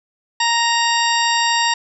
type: harmonic tone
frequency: 932.3 Hz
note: A#5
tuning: in tune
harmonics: 1 / 2 / 3 / 4 / 5 / 6 / 8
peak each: -18 / -21 / -23 / -24 / -25 / -26 / -27 dBFS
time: 0.4-1.74 s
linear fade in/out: 5 ms
effects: none